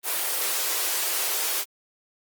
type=high-pass noise; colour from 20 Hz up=white; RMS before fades=-26 dBFS; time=0.03-1.65 s; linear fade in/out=50 ms; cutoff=340 Hz; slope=48 dB/octave; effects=Opus 24 kbps